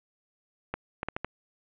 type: clicks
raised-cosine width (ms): 0.5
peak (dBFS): -16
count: 5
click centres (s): 0.74 / 1.031 / 1.086 / 1.165 / 1.246
effects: resampled to 8000 Hz + 8-bit